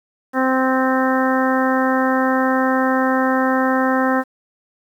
harmonic tone, 260.8 Hz, C4, 5 cents flat, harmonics 1 / 2 / 3 / 4 / 5 / 6 / 7, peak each -18 / -21 / -23 / -24 / -25 / -26 / -26 dBFS, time 0.33-4.24 s, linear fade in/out 50 ms, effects 8-bit

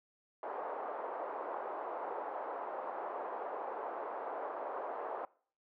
white band-pass noise, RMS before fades -41 dBFS, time 0.43-5.25 s, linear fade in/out 2 ms, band 430 to 990 Hz, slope 24 dB/octave, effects noise-tail reverb RT60 0.5 s tail -23 dB re dry

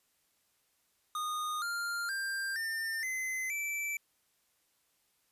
square tone with pitch steps, 1231 / 1397.8 / 1587.2 / 1802.3 / 2047 / 2324 Hz, D#6 / F6 / G6 / A6 / C7 / D7, -19 / +1 / +21 / +41 / -38 / -19 cents, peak -34 dBFS, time 1.15-3.97 s, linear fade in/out 2 ms, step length 470 ms, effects white hiss -74 dBFS RMS until 5.31 s + resampled to 32000 Hz

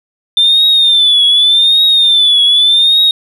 sine tone with vibrato, 3561 Hz, A7, 20 cents sharp, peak -4 dBFS, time 0.37-3.11 s, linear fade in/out 2 ms, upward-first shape triangle, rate 0.85 Hz, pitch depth 110 cents each way, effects tanh soft clip ceiling -2 dBFS

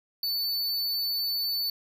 square tone, 4496 Hz, C#8, 24 cents sharp, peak -27 dBFS, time 0.23-1.7 s, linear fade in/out 2 ms, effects none

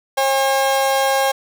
35% pulse tone pair together, 539.9 / 809 Hz, C#5 / G#5, -46 / -46 cents, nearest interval perfect fifth, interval 700 cents, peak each -16 dBFS, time 0.17-1.32 s, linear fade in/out 10 ms, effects none

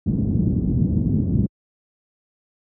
white low-pass noise, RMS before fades -19 dBFS, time 0.06-1.47 s, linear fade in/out 10 ms, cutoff 230 Hz, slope 24 dB/octave, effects high-pass 60 Hz 12 dB/octave

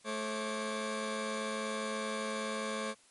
20% pulse tone cluster, 217.5 / 540 / 1161 Hz, A3 / C#5 / D6, -20 / -45 / -20 cents, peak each -33 / -33 / -38 dBFS, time 0.04-2.95 s, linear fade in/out 50 ms, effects white hiss -63 dBFS RMS until 3.1 s + MP3 48 kbps

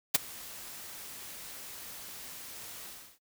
white noise with ADSR envelope, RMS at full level -21 dBFS, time 0.14-3.19 s, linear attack 10 ms, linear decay 18 ms, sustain -24 dB, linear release 330 ms, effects noise-tail reverb RT60 0.1 s tail -24 dB re dry

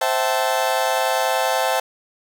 35% pulse chord, A minor seventh, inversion first, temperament equal with one note detuned, 523.3 / 659.3 / 769.6 / 880 Hz, C5 / E5 / G5 / A5, 0 / 0 / -32 / 0 cents, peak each -22 dBFS, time 0.01-1.8 s, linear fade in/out 5 ms, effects none

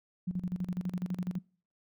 sine tone with tremolo, 180.3 Hz, F#3, 45 cents flat, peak -29 dBFS, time 0.27-1.39 s, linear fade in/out 10 ms, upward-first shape square, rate 12 Hz, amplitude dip 75%, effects noise-tail reverb RT60 0.5 s tail -26 dB re dry

